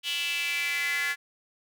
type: tone with high-pass filter sweep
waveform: square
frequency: 155.56 Hz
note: D#3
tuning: in tune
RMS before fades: -29 dBFS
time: 0.03-1.16 s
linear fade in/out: 50 ms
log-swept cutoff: 3000 to 1800 Hz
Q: 5.9
effects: none